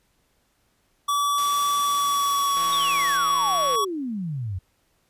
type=tone with pitch glide; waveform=square; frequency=1149 to 1124.1 Hz; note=D6 to C#6; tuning=-38 to +24 cents; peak=-21 dBFS; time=1.08-3.85 s; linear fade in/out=10 ms; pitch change=-38 cents; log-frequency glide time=1.8-2.57 s
type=high-pass noise; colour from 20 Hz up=white; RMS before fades=-36 dBFS; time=1.38-3.17 s; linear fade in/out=0 ms; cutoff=140 Hz; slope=96 dB/octave
type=click train; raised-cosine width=0.3 ms; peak=-21 dBFS; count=200; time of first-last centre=2.57-3.755 s; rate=168 Hz
type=exponential sweep; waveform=sine; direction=down; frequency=3797 to 87.1 Hz; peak=-26 dBFS; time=2.72-4.59 s; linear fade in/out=10 ms
effects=pink hiss -67 dBFS RMS until 5.09 s + resampled to 32000 Hz